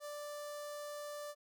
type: tone with notch filter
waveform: sawtooth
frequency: 588 Hz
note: D5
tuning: 2 cents sharp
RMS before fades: -45 dBFS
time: 0-1.35 s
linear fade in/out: 50 ms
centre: 2500 Hz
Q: 1.3
effects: none